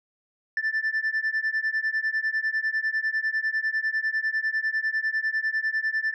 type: beating tone pair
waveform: sine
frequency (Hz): 1760 / 1770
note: A6 / A6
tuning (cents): 0 / +10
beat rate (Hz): 10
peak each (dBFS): -25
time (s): 0.57-6.14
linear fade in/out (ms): 2
effects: tanh soft clip ceiling -20 dBFS